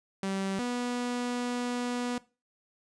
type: tone pair in turn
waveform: sawtooth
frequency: 193.7 / 244.5 Hz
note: G3 / B3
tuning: -20 / -17 cents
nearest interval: major third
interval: 403 cents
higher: second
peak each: -26 dBFS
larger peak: neither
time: 0.23-0.59 / 0.59-2.18 s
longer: second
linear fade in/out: 2 ms
effects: noise-tail reverb RT60 0.3 s tail -19 dB re dry + resampled to 22050 Hz